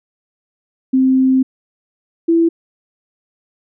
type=tone pair in turn; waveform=sine; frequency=261.6 / 332.8 Hz; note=C4 / E4; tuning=0 / +17 cents; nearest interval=major third; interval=417 cents; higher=second; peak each=-9 dBFS; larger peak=neither; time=0.93-1.43 / 2.28-2.49 s; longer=first; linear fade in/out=10 ms; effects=none